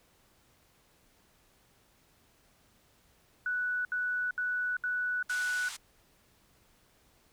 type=tone bursts; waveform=sine; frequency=1480 Hz; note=F#6; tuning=in tune; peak=-29 dBFS; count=5; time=3.46-5.686 s; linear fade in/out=2 ms; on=390 ms; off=69 ms
type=band-pass noise; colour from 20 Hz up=white; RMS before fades=-43 dBFS; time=5.29-5.77 s; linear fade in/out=10 ms; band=820 to 8700 Hz; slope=24 dB/octave
effects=pink hiss -66 dBFS RMS until 7.32 s